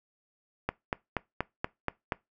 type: click train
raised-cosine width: 0.5 ms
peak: -13 dBFS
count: 7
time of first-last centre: 0.69-2.122 s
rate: 4.19 Hz
effects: noise-tail reverb RT60 0.2 s tail -22 dB re dry